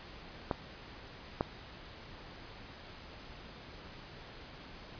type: clicks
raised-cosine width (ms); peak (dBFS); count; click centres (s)
1; -16 / -15; 2; 0.512 / 1.409
effects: pink hiss -50 dBFS RMS until 4.99 s + resampled to 11025 Hz